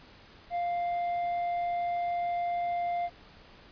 triangle tone with tanh clipping, 698.5 Hz, F5, in tune, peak -29 dBFS, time 0.5-3.1 s, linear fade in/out 50 ms, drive 9 dB, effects pink hiss -54 dBFS RMS until 3.71 s + resampled to 11025 Hz

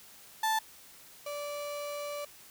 35% pulse tone pair in turn, 880 / 582 Hz, A5 / D5, 0 / -16 cents, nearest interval perfect fifth, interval 716 cents, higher first, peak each -25 / -34 dBFS, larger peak first, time 0.43-0.59 / 1.26-2.25 s, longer second, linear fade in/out 5 ms, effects white hiss -54 dBFS RMS until 2.5 s

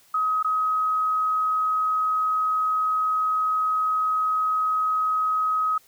sine tone with dropouts, 1267 Hz, D#6, 31 cents sharp, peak -20 dBFS, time 0.14-5.78 s, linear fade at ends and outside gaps 5 ms, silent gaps 0.428-0.445 s, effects white hiss -57 dBFS RMS until 5.87 s

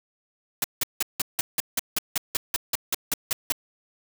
white noise bursts, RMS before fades -24 dBFS, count 16, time 0.62-3.522 s, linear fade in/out 2 ms, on 22 ms, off 170 ms, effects none

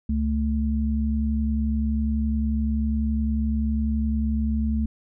sine tone pair together, 69.43 / 220 Hz, C#2 / A3, +3 / 0 cents, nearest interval octave + minor sixth, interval 1997 cents, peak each -23 / -24 dBFS, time 0.09-4.86 s, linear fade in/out 5 ms, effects none

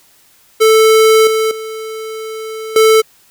square tone with level steps, 440 Hz, A4, in tune, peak -6 / -12 / -23 / -6 dBFS, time 0.6-3.02 s, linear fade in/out 20 ms, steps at 1.27 / 1.51 / 2.76 s, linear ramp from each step 2 ms, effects white hiss -49 dBFS RMS until 3.3 s

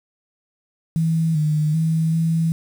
sine tone with pitch steps, 162.6 / 152.4 / 161.1 / 163.6 Hz, E3 / D#3 / E3 / E3, -23 / -36 / -39 / -13 cents, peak -16 dBFS, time 0.96-2.52 s, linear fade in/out 0 ms, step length 390 ms, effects 7-bit

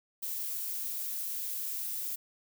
violet noise, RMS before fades -36 dBFS, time 0.22-2.16 s, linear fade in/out 10 ms, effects none

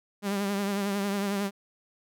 sawtooth tone with vibrato, 200 Hz, G3, 35 cents sharp, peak -23 dBFS, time 0.22-1.51 s, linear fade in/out 50 ms, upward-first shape triangle, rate 11 Hz, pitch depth 52 cents each way, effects none

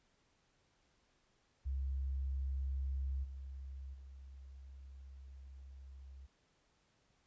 sine tone with level steps, 67.1 Hz, C2, 44 cents sharp, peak -35 / -44 / -50 dBFS, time 1.65-6.27 s, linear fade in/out 20 ms, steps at 3.23 / 3.93 s, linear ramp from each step 20 ms, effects pink hiss -75 dBFS RMS until 7.26 s + resampled to 16000 Hz

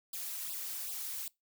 blue noise with flanger, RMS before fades -40 dBFS, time 0.13-1.28 s, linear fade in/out 2 ms, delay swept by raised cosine 0.23 to 3.23 ms, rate 2.6 Hz, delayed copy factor +0.85, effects noise-tail reverb RT60 0.2 s tail -23 dB re dry

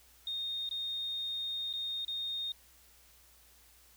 sine tone with dropouts, 3690 Hz, A#7, 18 cents flat, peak -34 dBFS, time 0.27-2.52 s, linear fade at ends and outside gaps 2 ms, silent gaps 0.691-0.711 / 1.729-1.736 / 2.049-2.08 s, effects added 60 Hz sine -66 dBFS peak until 3.96 s + white hiss -62 dBFS RMS until 3.96 s

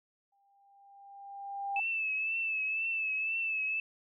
sine tone with exponential growth, 797 Hz, G5, 28 cents sharp, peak -30 dBFS, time 0.32-1.8 s, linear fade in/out 5 ms, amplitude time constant 320 ms
sine tone with vibrato, 2625 Hz, E7, 8 cents flat, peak -30 dBFS, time 1.76-3.8 s, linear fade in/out 2 ms, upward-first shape triangle, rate 2 Hz, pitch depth 51 cents each way
effects none

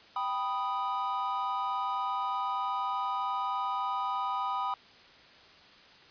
triangle chord, G augmented, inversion none, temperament equal, 784 / 987.8 / 1244.5 Hz, G5 / B5 / D#6, 0 / 0 / 0 cents, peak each -34 / -31 / -32 dBFS, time 0.16-4.74 s, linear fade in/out 2 ms, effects white hiss -55 dBFS RMS until 6.1 s + resampled to 11025 Hz

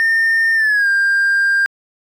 triangle tone with pitch glide, 1814 to 1597.5 Hz, A#6 to G6, -48 to +32 cents, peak -9 dBFS, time 0-1.66 s, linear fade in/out 0 ms, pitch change -220 cents, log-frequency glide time 0.55-0.88 s, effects tanh soft clip ceiling -6 dBFS

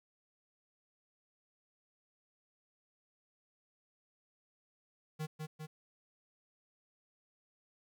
square tone with echo, 155 Hz, D#3, 6 cents flat, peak -37 dBFS, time 5.19-5.27 s, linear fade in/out 20 ms, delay 200 ms, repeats 2, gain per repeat -3 dB, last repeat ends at 5.67 s, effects 12-bit

